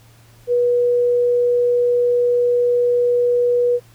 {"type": "tone", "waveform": "sine", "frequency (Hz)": 485.7, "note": "B4", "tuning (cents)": -29, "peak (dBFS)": -13, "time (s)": [0.47, 3.8], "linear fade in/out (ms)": 50, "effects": ["added 115 Hz sine -47 dBFS peak until 3.94 s", "pink hiss -52 dBFS RMS until 3.94 s"]}